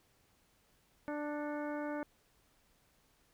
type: harmonic tone with a mistuned harmonic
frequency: 295.3 Hz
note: D4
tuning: 10 cents sharp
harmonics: 1 / 2 / 3 / 4 / 5 / 6 / 7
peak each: -39 / -41 / -46 / -51 / -48 / -54 / -56 dBFS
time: 1.08-2.03 s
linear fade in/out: 0 ms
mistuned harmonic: 7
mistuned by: +92 cents
effects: pink hiss -71 dBFS RMS until 3.33 s